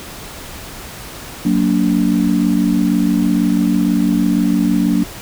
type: chord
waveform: sine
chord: Gb augmented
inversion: none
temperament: just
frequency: 185 / 231.2 / 289.1 Hz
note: Gb3 / Bb3 / D4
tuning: 0 / -14 / -27 cents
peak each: -16 dBFS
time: 1.45-5.04 s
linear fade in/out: 5 ms
effects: pink hiss -32 dBFS RMS until 5.21 s